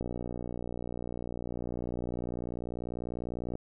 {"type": "click train", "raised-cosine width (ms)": 2, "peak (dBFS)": -23, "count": 214, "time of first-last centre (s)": [0.01, 3.554], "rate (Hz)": 60.1, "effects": []}